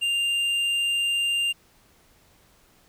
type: tone with tanh clipping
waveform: triangle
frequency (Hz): 2794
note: F7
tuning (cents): 0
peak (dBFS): -23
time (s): 0.01-1.53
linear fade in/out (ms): 20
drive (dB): 11
effects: pink hiss -59 dBFS RMS until 2.88 s